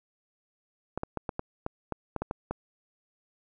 clicks, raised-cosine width 1 ms, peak -17 dBFS, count 11, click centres 0.976 / 1.034 / 1.173 / 1.292 / 1.394 / 1.664 / 1.923 / 2.163 / 2.22 / 2.311 / 2.51 s, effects none

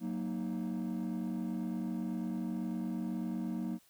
triangle chord, D# minor, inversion first, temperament equal, 185 / 233.1 / 311.1 Hz, F#3 / A#3 / D#4, 0 / 0 / 0 cents, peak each -35 / -34 / -38 dBFS, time 0-3.79 s, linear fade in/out 50 ms, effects tanh soft clip ceiling -28 dBFS + white hiss -66 dBFS RMS until 3.89 s

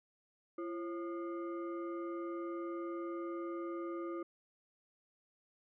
sine tone with frequency modulation, 340 Hz, F4, 46 cents flat, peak -38 dBFS, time 0.58-4.23 s, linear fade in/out 5 ms, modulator 880 Hz, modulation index 0.71, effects none

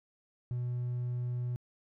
triangle tone, 122.8 Hz, B2, 9 cents flat, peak -29 dBFS, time 0.51-1.56 s, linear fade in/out 0 ms, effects tanh soft clip ceiling -26 dBFS

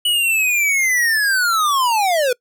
square linear sweep, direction down, 2960 to 474.8 Hz, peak -15 dBFS, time 0.05-2.33 s, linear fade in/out 5 ms, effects noise-tail reverb RT60 0.1 s tail -25 dB re dry

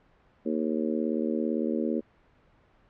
harmonic tone, 77.78 Hz, D#2, in tune, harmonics 3 / 4 / 5 / 6 / 7, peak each -29 / -31 / -33 / -35 / -36 dBFS, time 0.45-2.01 s, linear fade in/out 20 ms, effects pink hiss -62 dBFS RMS until 2.89 s + low-pass 2000 Hz 12 dB/octave

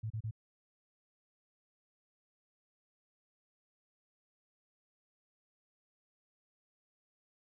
sine tone bursts, 110 Hz, A2, in tune, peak -35 dBFS, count 3, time 0.03-0.311 s, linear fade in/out 10 ms, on 73 ms, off 31 ms, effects none

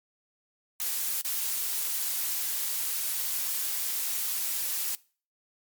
blue noise with dropouts, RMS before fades -30 dBFS, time 0.8-4.95 s, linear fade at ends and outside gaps 0 ms, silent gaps 1.212-1.248 s, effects noise-tail reverb RT60 0.4 s tail -22 dB re dry + MP3 96 kbps

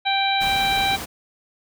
harmonic tone, 784 Hz, G5, in tune, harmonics 1 / 2 / 3 / 4 / 5, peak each -21 / -29 / -25 / -31 / -24 dBFS, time 0.05-0.97 s, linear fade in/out 20 ms
pink noise, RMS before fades -31 dBFS, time 0.4-1.06 s, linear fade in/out 20 ms
effects none

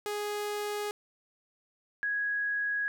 sawtooth / sine tone pair in turn, 415.3 / 1661.2 Hz, G#4 / G#6, 0 / 0 cents, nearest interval 2 octaves, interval 2400 cents, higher second, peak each -28 dBFS, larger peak neither, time 0.06-0.91 / 2.03-2.88 s, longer neither, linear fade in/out 0 ms, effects none

